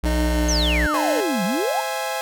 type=tone with vibrato; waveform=square; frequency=60.1 Hz; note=B1; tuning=46 cents flat; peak=-20 dBFS; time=0.03-0.87 s; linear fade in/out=10 ms; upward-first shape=triangle; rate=1.9 Hz; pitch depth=12 cents each way
type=tone with pitch glide; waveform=25% pulse; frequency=306.8 to 302.1 Hz; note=D#4 to D4; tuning=-24 to +49 cents; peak=-19 dBFS; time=0.05-1.21 s; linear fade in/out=10 ms; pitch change=-27 cents; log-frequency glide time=0.25-0.53 s
type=exponential two-way sweep; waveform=sine; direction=down then up; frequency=6645 to 174.9 to 929 Hz; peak=-21 dBFS; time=0.48-1.81 s; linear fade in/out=10 ms; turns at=1.44 s
type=chord; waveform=sawtooth; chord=C augmented; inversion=none; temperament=equal; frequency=523.3 / 659.3 / 830.6 Hz; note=C5 / E5 / G#5; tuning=0 / 0 / 0 cents; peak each=-25 / -25 / -23 dBFS; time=0.94-2.21 s; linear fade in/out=0 ms
effects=none